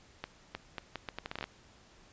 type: accelerating click train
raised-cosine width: 0.3 ms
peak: -21 dBFS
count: 13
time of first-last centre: 0.24-1.441 s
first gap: 310 ms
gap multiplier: 0.75
effects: pink hiss -60 dBFS RMS until 2.12 s + resampled to 16000 Hz